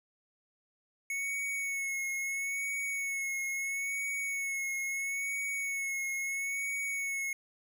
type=tone with vibrato; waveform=square; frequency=2203 Hz; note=C#7; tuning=11 cents flat; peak=-33 dBFS; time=1.1-7.33 s; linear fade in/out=2 ms; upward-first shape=sine; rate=0.75 Hz; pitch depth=31 cents each way; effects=none